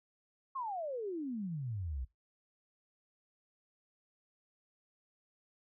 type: exponential sweep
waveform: sine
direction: down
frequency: 1108.7 to 59.1 Hz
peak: -36 dBFS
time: 0.55-2.05 s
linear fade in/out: 10 ms
effects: noise-tail reverb RT60 0.2 s tail -21 dB re dry